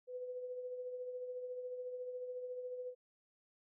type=tone with tremolo; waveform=sine; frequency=500 Hz; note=B4; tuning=21 cents sharp; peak=-39 dBFS; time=0.07-2.95 s; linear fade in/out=50 ms; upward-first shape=triangle; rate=14 Hz; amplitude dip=50%; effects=none